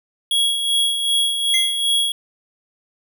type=tone with tremolo; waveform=square; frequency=3322 Hz; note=G#7; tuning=in tune; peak=-15 dBFS; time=0.31-2.12 s; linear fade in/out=2 ms; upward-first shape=sine; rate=2.6 Hz; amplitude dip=50%
type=tone with exponential decay; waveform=square; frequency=2080 Hz; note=C7; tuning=11 cents flat; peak=-19 dBFS; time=1.54-1.82 s; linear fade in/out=2 ms; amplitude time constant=59 ms
effects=none